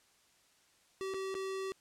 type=tone with dropouts; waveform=square; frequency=383.9 Hz; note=G4; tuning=36 cents flat; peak=-37 dBFS; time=1.01-1.72 s; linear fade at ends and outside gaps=0 ms; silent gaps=1.138-1.143 / 1.343-1.351 s; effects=white hiss -68 dBFS RMS until 1.8 s + low-pass 9000 Hz 12 dB/octave